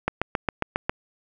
click train, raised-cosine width 0.5 ms, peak -7 dBFS, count 7, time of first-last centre 0.08-0.895 s, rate 7.36 Hz, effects none

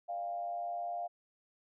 sine tone with frequency modulation, 698.5 Hz, F5, in tune, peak -35 dBFS, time 0.08-1.08 s, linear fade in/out 20 ms, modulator 99.5 Hz, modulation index 0.54, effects none

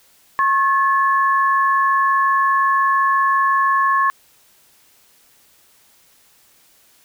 sine tone pair together, 1088.6 / 1724 Hz, C#6 / A6, -32 / -36 cents, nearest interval minor sixth, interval 796 cents, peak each -14 / -20 dBFS, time 0.39-4.1 s, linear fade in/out 0 ms, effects white hiss -54 dBFS RMS until 7.04 s

